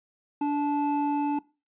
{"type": "tone pair together", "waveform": "triangle", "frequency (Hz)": [290.5, 870.5], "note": ["D4", "A5"], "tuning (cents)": [-19, -19], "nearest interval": "octave + perfect fifth", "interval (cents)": 1900, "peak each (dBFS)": [-23, -26], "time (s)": [0.41, 1.39], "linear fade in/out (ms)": 5, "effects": ["noise-tail reverb RT60 0.3 s tail -21 dB re dry", "resampled to 8000 Hz"]}